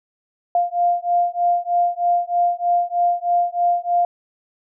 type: beating tone pair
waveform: sine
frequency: 698.5 / 701.7 Hz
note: F5 / F5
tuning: 0 / +8 cents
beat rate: 3.2 Hz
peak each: -19 dBFS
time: 0.55-4.05 s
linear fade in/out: 2 ms
effects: none